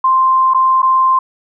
sine tone with dropouts, 1046.5 Hz, C6, in tune, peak -8 dBFS, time 0.04-1.19 s, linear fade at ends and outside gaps 5 ms, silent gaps 0.537-0.545 / 0.82-0.828 s, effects none

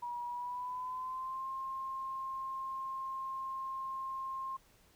sine tone with pitch glide, 963 to 1062.4 Hz, B5 to C6, -44 to +26 cents, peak -37 dBFS, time 0.02-4.57 s, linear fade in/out 10 ms, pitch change +170 cents, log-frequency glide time 0.25-1.48 s, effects pink hiss -66 dBFS RMS until 4.95 s

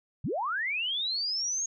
sine linear sweep, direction up, 84.2 to 6645 Hz, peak -28 dBFS, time 0.24-1.66 s, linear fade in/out 5 ms, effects none

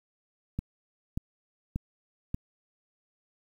click train, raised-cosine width 5 ms, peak -18 dBFS, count 4, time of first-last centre 0.59-2.344 s, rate 1.71 Hz, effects 9-bit

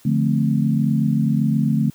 sine chord, D minor seventh, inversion none, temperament equal, 146.83 / 174.61 / 220 / 261.6 Hz, D3 / F3 / A3 / C4, 0 / 0 / 0 / 0 cents, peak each -19 / -24 / -19 / -25 dBFS, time 0.05-1.9 s, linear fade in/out 5 ms, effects white hiss -52 dBFS RMS until 1.94 s + high-pass 80 Hz 12 dB/octave

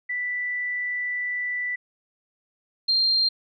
sine tone pair in turn, 1975.5 / 4186 Hz, B6 / C8, 0 / 0 cents, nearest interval octave + minor second, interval 1300 cents, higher second, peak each -25 / -18 dBFS, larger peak second, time 0.09-1.76 / 2.88-3.29 s, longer first, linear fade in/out 10 ms, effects none

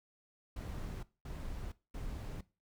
brown noise bursts, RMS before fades -42 dBFS, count 3, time 0.56-2.41 s, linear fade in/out 5 ms, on 470 ms, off 220 ms, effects noise-tail reverb RT60 0.3 s tail -19 dB re dry

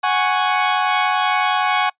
sawtooth chord, F# suspended second, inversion none, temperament equal, 740 / 830.6 / 1108.7 Hz, F#5 / G#5 / C#6, 0 / 0 / 0 cents, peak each -16 dBFS, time 0.03-1.9 s, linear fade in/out 10 ms, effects noise-tail reverb RT60 0.1 s tail -24 dB re dry + resampled to 8000 Hz

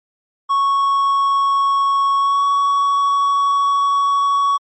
triangle tone with pitch glide, 1107 to 1121.8 Hz, C#6 to C#6, -3 to +20 cents, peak -11 dBFS, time 0.49-4.58 s, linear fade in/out 20 ms, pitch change +23 cents, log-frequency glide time 2.18-2.44 s, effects MP3 32 kbps

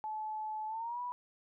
sine tone with pitch glide, 863 to 979.9 Hz, A5 to B5, -34 to -14 cents, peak -36 dBFS, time 0.04-1.12 s, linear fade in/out 0 ms, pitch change +220 cents, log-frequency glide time 0.67-1 s, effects none

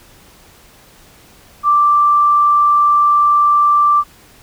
sine tone, 1174.7 Hz, D6, in tune, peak -8 dBFS, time 1.63-4.04 s, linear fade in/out 50 ms, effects pink hiss -45 dBFS RMS until 4.42 s

